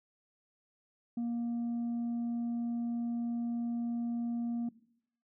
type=tone; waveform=sine; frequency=235.8 Hz; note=A#3; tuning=20 cents sharp; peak=-29 dBFS; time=1.17-4.69 s; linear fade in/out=5 ms; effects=noise-tail reverb RT60 0.7 s tail -20 dB re dry + tanh soft clip ceiling -31 dBFS